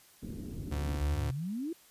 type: low-pass noise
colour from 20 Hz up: white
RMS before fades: -41 dBFS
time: 0.22-0.97 s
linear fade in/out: 10 ms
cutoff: 290 Hz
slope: 24 dB/octave
type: tone with vibrato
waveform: 35% pulse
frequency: 72.8 Hz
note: D2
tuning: 15 cents flat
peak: -30 dBFS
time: 0.71-1.31 s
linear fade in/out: 10 ms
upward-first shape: triangle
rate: 17 Hz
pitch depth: 8 cents each way
type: exponential sweep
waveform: sine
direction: up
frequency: 58.27 to 350.4 Hz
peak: -33 dBFS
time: 0.99-1.73 s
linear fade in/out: 5 ms
effects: white hiss -60 dBFS RMS until 1.9 s + resampled to 32000 Hz